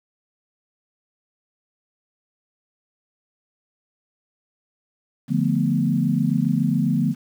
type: chord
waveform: sine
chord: B half-diminished seventh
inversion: first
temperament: equal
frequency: 146.83 / 174.61 / 220 / 246.9 Hz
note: D3 / F3 / A3 / B3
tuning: 0 / 0 / 0 / 0 cents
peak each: -23 dBFS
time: 5.28-7.15 s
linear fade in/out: 50 ms
effects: 8-bit